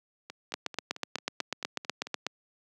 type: two click trains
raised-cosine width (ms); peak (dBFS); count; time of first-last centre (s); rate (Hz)
0.2; -23 / -12; 9 / 15; 0.3-2.07 / 0.54-2.266; 4.52 / 8.11
effects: high-pass 200 Hz 12 dB/octave